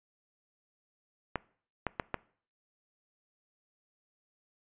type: clicks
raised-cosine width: 0.5 ms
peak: -15 dBFS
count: 4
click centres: 1.357 / 1.867 / 1.998 / 2.143 s
effects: noise-tail reverb RT60 0.5 s tail -22 dB re dry + resampled to 8000 Hz